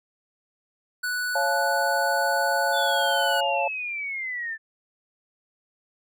square tone, 1480 Hz, F#6, in tune, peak -26 dBFS, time 1.03-3.41 s, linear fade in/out 10 ms
sine chord, Db augmented, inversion none, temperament just, 554.4 / 693 / 866.2 Hz, Db5 / F5 / A5, 0 / -14 / -27 cents, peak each -27 / -27 / -26 dBFS, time 1.35-3.68 s, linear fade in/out 5 ms
sine linear sweep, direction down, 3520 to 1751 Hz, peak -28 dBFS, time 2.72-4.58 s, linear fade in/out 50 ms
effects none

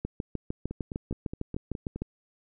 two click trains, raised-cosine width 3 ms, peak -22 / -18 dBFS, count 7 / 14, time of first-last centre 0.71-1.96 / 0.05-2.02 s, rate 4.8 / 6.6 Hz, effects none

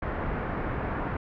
pink low-pass noise, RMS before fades -31 dBFS, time 0.02-1.17 s, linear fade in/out 5 ms, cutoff 1800 Hz, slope 24 dB/octave, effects none

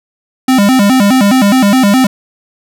square tone with vibrato, 228.8 Hz, A#3, 32 cents flat, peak -6 dBFS, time 0.48-2.07 s, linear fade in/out 5 ms, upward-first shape square, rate 4.8 Hz, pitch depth 220 cents each way, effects none

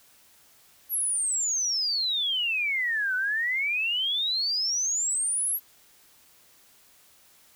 sine exponential two-way sweep, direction down then up, 11840 to 1480 to 11840 Hz, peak -24 dBFS, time 0.89-5.6 s, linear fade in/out 50 ms, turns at 3.15 s, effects white hiss -58 dBFS RMS until 7.55 s

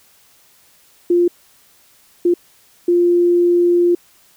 sine tone bursts at uneven times, 349.2 Hz, F4, in tune, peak -10 dBFS, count 3, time 1.1-1.28 / 2.25-2.34 / 2.88-3.95 s, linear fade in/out 5 ms, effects white hiss -52 dBFS RMS until 4.36 s

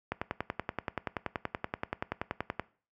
click train, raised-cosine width 0.5 ms, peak -16 dBFS, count 27, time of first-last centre 0.12-2.596 s, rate 10.5 Hz, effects noise-tail reverb RT60 0.4 s tail -20 dB re dry + high-pass 60 Hz 12 dB/octave

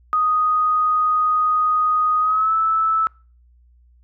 sine tone with pitch glide, 1245 to 1310.7 Hz, D#6 to E6, +1 to -10 cents, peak -15 dBFS, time 0.13-3.07 s, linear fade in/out 0 ms, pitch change +89 cents, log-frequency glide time 2.2-2.53 s, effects noise-tail reverb RT60 0.4 s tail -26 dB re dry + added 60 Hz sine -50 dBFS peak until 4.03 s

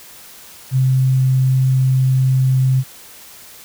sine tone, 130.81 Hz, C3, in tune, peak -11 dBFS, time 0.71-2.84 s, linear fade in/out 50 ms, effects white hiss -40 dBFS RMS until 3.64 s

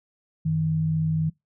sine tone pair together, 94.61 / 158.2 Hz, F#2 / D#3, +39 / +29 cents, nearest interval major sixth, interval 890 cents, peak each -32 / -21 dBFS, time 0.45-1.3 s, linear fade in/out 10 ms, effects noise-tail reverb RT60 0.2 s tail -25 dB re dry

